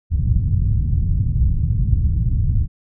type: low-pass noise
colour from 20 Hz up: white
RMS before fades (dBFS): -17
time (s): 0.1-2.68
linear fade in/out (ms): 50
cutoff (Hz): 120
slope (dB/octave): 24
effects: none